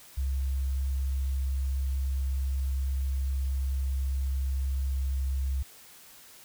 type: tone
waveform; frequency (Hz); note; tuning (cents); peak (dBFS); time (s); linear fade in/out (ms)
sine; 67; C2; +42; -26; 0.17-5.63; 10
effects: white hiss -52 dBFS RMS until 6.44 s